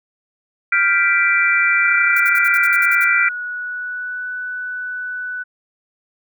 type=chord; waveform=sine; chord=G dominant seventh; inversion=third; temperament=equal; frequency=1396.9 / 1568 / 1975.5 / 2349 Hz; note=F6 / G6 / B6 / D7; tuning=0 / 0 / 0 / 0 cents; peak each=-17 / -22 / -18 / -17 dBFS; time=0.72-3.29 s; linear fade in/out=5 ms
type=tone with pitch glide; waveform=sine; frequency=1429 to 1489.7 Hz; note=F6 to F#6; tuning=+39 to +11 cents; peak=-23 dBFS; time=1.84-5.44 s; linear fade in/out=20 ms; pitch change=+72 cents; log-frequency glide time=2.26-4.28 s
type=noise bursts; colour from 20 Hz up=violet; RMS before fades=-30 dBFS; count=10; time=2.16-3.046 s; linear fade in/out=5 ms; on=40 ms; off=54 ms
effects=none